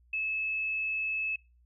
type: tone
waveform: sine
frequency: 2600 Hz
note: E7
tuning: 24 cents flat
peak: -29 dBFS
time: 0.13-1.36 s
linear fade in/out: 5 ms
effects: noise-tail reverb RT60 0.3 s tail -24 dB re dry + added 60 Hz sine -60 dBFS peak until 1.65 s